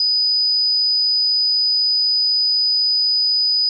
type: tone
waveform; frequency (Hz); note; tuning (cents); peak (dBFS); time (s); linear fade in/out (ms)
sine; 4978; D#8; 0; -14; 0-3.69; 2
effects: none